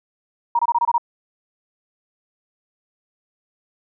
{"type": "tone bursts", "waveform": "sine", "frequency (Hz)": 944, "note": "A#5", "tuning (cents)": 22, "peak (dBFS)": -14, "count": 7, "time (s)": [0.55, 0.981], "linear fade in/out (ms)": 5, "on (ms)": 41, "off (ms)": 24, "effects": []}